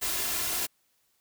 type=noise with comb filter; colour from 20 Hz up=white; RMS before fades=-30 dBFS; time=0.01-0.67 s; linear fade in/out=20 ms; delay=2.9 ms; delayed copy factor=+0.5; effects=white hiss -71 dBFS RMS until 1.2 s